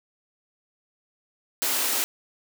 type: high-pass noise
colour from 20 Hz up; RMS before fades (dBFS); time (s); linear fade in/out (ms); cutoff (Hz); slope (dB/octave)
white; -25; 1.62-2.04; 0; 230; 96
effects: none